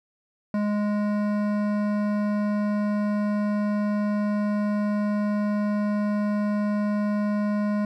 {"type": "tone with hard clipping", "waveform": "sine", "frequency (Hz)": 207.7, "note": "G#3", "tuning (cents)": 0, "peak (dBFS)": -24, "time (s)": [0.54, 7.85], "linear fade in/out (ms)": 2, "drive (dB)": 14, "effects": []}